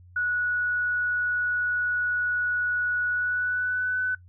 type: tone with pitch glide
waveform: sine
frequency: 1466 to 1502.9 Hz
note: F#6 to F#6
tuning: -16 to +27 cents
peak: -23 dBFS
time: 0.16-4.15 s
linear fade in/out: 5 ms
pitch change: +43 cents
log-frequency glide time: 3.1-3.98 s
effects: noise-tail reverb RT60 0.1 s tail -20 dB re dry + added 89 Hz sine -48 dBFS peak until 4.28 s